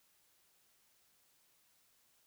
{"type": "silence", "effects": ["white hiss -72 dBFS RMS until 2.26 s"]}